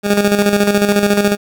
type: tone with tremolo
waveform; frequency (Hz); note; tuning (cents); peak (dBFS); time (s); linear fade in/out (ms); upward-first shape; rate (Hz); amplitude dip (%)
20% pulse; 204; G#3; -31; -4; 0.03-1.37; 50; square; 14; 55
effects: none

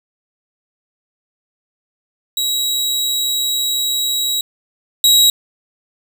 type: tone pair in turn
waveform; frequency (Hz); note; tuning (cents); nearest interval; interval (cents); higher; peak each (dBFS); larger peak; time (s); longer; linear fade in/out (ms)
sawtooth; 3858 / 3840; B7 / B7; -41 / -49; unison; 8; first; -13 / -5; second; 2.37-4.41 / 5.04-5.3; first; 2
effects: none

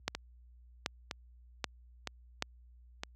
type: two click trains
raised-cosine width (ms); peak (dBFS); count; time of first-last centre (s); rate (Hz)
0.2; -14 / -19; 4 / 4; 0.08-2.424 / 0.15-3.035; 1.28 / 1.04
effects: added 60 Hz sine -49 dBFS peak until 3.15 s + high-pass 80 Hz 12 dB/octave

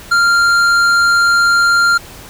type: tone with hard clipping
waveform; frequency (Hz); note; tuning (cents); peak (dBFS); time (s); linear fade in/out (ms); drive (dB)
sine; 1392; F6; -6; -10; 0.11-1.98; 10; 10
effects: pink hiss -35 dBFS RMS until 2.29 s

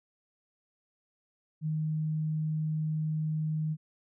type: tone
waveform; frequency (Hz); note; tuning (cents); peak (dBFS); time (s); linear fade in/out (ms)
sine; 155.56; D#3; 0; -28; 1.61-3.77; 50
effects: none

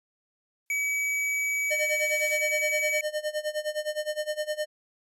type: noise with exponential growth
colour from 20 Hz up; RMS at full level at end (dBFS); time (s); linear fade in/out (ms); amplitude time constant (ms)
blue; -40; 0.66-2.37; 2; 370
type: tone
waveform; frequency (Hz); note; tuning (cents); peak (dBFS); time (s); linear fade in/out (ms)
square; 2279; C#7; +47; -26; 0.7-3.01; 2
type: tone with tremolo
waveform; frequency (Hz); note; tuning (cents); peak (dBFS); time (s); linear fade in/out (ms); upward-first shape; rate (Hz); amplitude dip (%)
square; 607; D#5; -43; -26; 1.7-4.66; 20; sine; 9.7; 90
effects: low-pass 12000 Hz 12 dB/octave

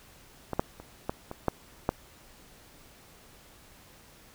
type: clicks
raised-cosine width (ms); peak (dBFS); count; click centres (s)
1; -17 / -10 / -29 / -15 / -23 / -10 / -10; 7; 0.533 / 0.595 / 0.8 / 1.095 / 1.314 / 1.483 / 1.891
effects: pink hiss -55 dBFS RMS until 4.34 s

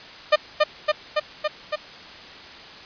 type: tone with echo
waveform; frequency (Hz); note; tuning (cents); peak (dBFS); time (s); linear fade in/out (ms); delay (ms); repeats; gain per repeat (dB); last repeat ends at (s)
sawtooth; 606; D#5; -46; -8; 0.32-0.36; 10; 280; 5; -2; 1.76
effects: white hiss -41 dBFS RMS until 2.85 s + resampled to 11025 Hz

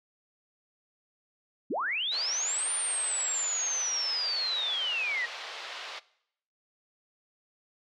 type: linear two-way sweep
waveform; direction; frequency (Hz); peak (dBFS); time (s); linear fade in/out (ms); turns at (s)
sine; up then down; 166.2 to 9200 to 1851; -28; 1.7-5.26; 10; 2.72
type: band-pass noise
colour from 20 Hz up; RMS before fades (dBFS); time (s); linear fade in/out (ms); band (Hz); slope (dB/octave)
white; -41; 2.11-6; 20; 490 to 4200; 24
effects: noise-tail reverb RT60 0.7 s tail -20 dB re dry

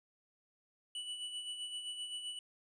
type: tone with tremolo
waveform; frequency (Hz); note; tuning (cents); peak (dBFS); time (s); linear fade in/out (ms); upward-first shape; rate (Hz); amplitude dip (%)
square; 2960; F#7; 0; -39; 0.95-2.39; 2; sine; 7.7; 50
effects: resampled to 22050 Hz

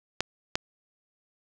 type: clicks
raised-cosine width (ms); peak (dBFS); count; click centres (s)
0.2; -8; 2; 0.206 / 0.555
effects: none

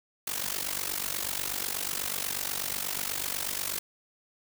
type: noise with amplitude modulation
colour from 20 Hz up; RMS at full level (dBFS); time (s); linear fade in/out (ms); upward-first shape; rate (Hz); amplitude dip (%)
white; -29; 0.27-3.79; 5; sine; 48.2; 85
effects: none

